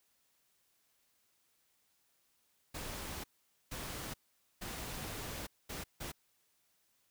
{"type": "noise bursts at uneven times", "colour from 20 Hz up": "pink", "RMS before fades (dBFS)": -43, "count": 5, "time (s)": [[2.74, 3.24], [3.71, 4.14], [4.61, 5.47], [5.69, 5.84], [6, 6.12]], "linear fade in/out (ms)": 10, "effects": ["white hiss -75 dBFS RMS until 7.1 s"]}